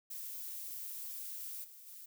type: noise with level steps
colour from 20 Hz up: violet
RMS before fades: -44 / -55 / -51 dBFS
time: 0.1-2.06 s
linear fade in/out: 10 ms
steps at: 1.63 / 1.86 s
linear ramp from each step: 20 ms
effects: none